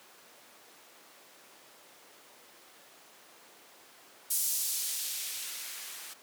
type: noise with band-pass filter sweep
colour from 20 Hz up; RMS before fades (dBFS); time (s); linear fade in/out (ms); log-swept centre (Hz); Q
violet; -35; 4.3-6.14; 10; 8100 to 910; 0.73
effects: pink hiss -55 dBFS RMS until 6.22 s + high-pass 400 Hz 12 dB/octave